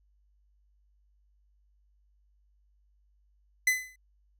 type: tone with exponential decay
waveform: 45% pulse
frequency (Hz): 2020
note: B6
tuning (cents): +39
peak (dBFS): -19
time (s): 3.67-3.96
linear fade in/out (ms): 5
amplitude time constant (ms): 63
effects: added 50 Hz sine -64 dBFS peak until 4.39 s